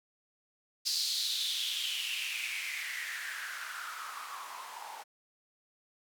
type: noise with band-pass filter sweep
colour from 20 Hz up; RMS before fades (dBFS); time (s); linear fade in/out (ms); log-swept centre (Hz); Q
blue; -37; 0.85-5.04; 20; 4700 to 820; 5.6
effects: none